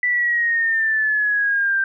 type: exponential sweep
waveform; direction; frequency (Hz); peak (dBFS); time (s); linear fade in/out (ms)
sine; down; 1980 to 1568; -16; 0.03-1.84; 2
effects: none